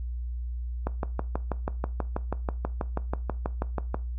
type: click train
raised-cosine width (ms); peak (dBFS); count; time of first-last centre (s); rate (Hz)
1; -14; 20; 0.87-3.944; 6.18
effects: noise-tail reverb RT60 0.3 s tail -18 dB re dry + added 60 Hz sine -30 dBFS peak until 4.18 s